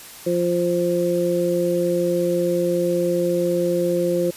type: harmonic tone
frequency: 174.61 Hz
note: F3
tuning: in tune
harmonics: 1 / 2 / 3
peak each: -25 / -21 / -21 dBFS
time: 0.26-4.31 s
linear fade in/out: 10 ms
effects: white hiss -40 dBFS RMS until 4.36 s + resampled to 32000 Hz